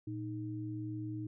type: tone pair together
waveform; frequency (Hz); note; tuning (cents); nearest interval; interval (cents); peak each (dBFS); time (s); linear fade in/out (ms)
sine; 115.39 / 311.1; A#2 / D#4; -17 / 0; octave + perfect fourth; 1717; -40 / -40; 0.07-1.27; 5
effects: none